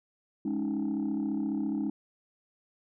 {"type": "chord", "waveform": "sine", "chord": "Ab suspended fourth", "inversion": "none", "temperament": "just", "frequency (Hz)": [207.7, 276.9, 311.5], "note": ["Ab3", "Db4", "Eb4"], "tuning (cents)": [0, -2, 2], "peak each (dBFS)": -31, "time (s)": [0.45, 1.9], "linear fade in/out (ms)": 5, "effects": ["tanh soft clip ceiling -24 dBFS"]}